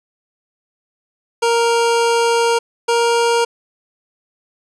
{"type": "tone pair in turn", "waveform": "25% pulse", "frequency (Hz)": [466.2, 468.4], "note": ["A#4", "A#4"], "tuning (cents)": [0, 8], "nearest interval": "unison", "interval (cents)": 8, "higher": "second", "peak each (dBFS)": -9, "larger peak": "neither", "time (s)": [[1.42, 2.59], [2.88, 3.45]], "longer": "first", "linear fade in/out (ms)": 10, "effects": ["resampled to 22050 Hz", "8-bit"]}